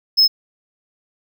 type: tone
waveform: triangle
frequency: 5180 Hz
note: E8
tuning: 31 cents flat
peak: -8 dBFS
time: 0.17-0.28 s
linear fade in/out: 20 ms
effects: none